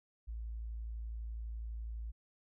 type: tone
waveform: sine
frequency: 56 Hz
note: A1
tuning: 31 cents sharp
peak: -39 dBFS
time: 0.27-2.12 s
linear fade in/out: 20 ms
effects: none